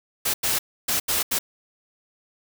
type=noise bursts at uneven times; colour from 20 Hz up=white; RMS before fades=-23 dBFS; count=5; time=0.25-0.34 / 0.43-0.59 / 0.88-1 / 1.08-1.23 / 1.31-1.39 s; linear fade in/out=10 ms; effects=none